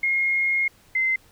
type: tone pair in turn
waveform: sine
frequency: 2146 / 2069 Hz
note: C7 / C7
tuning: +43 / -20 cents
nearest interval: minor second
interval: 63 cents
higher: first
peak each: -19 dBFS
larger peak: neither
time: 0.03-0.68 / 0.95-1.16 s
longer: first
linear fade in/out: 5 ms
effects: pink hiss -56 dBFS RMS until 1.31 s